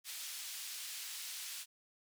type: band-pass noise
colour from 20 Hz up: pink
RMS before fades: -45 dBFS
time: 0.04-1.66 s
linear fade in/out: 50 ms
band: 3100 to 16000 Hz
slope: 12 dB/octave
effects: none